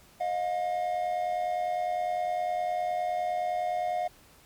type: tone pair together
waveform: triangle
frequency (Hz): 625 / 714.8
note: D#5 / F5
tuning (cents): +8 / +40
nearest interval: major second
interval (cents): 232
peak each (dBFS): -31 / -26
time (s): 0.2-4.08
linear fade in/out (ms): 10
effects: pink hiss -57 dBFS RMS until 4.45 s + MP3 96 kbps